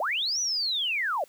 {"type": "linear two-way sweep", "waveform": "sine", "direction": "up then down", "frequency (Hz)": [523.3, 6000, 523.3], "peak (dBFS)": -25, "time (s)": [0, 1.24], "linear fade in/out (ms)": 2, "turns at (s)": 0.4, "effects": ["white hiss -58 dBFS RMS until 1.28 s", "high-pass 150 Hz 12 dB/octave"]}